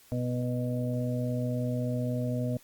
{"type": "harmonic tone", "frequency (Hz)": 123.47, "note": "B2", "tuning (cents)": 0, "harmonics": [1, 2, 4, 5], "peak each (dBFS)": [-30, -32, -38, -37], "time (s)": [0.12, 2.57], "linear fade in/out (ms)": 0, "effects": ["white hiss -58 dBFS RMS until 2.63 s", "Opus 48 kbps"]}